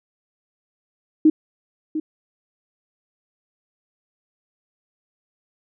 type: tone with echo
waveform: sine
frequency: 311.3 Hz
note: D#4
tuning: 1 cent sharp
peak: -9 dBFS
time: 1.25-1.3 s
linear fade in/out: 5 ms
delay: 700 ms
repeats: 1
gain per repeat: -12 dB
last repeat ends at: 2 s
effects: none